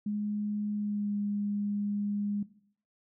sine tone with pitch glide, 208.3 to 204.7 Hz, G#3 to G#3, +5 to -25 cents, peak -29 dBFS, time 0.06-2.43 s, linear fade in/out 5 ms, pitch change -30 cents, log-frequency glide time 0.74-1.15 s, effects noise-tail reverb RT60 0.6 s tail -17 dB re dry

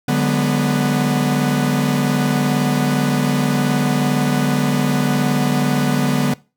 45% pulse chord, G# half-diminished seventh, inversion second, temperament equal with one note detuned, 146.83 / 185 / 204.3 / 246.9 Hz, D3 / F#3 / G#3 / B3, 0 / 0 / -28 / 0 cents, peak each -19 / -23 / -23 / -19 dBFS, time 0.08-6.34 s, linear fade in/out 5 ms, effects noise-tail reverb RT60 0.3 s tail -21 dB re dry

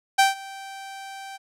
sawtooth tone with ADSR envelope, 780 Hz, G5, 9 cents flat, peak -9 dBFS, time 0.18-1.38 s, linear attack 14 ms, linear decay 150 ms, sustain -23 dB, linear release 25 ms, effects low-pass 11000 Hz 12 dB/octave

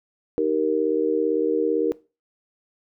sine chord, Eb major, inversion none, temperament just, 311.1 / 388.9 / 466.7 Hz, Eb4 / G4 / Bb4, 0 / -14 / +2 cents, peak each -25 / -25 / -21 dBFS, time 0.38-1.92 s, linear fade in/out 0 ms, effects noise-tail reverb RT60 0.3 s tail -20 dB re dry

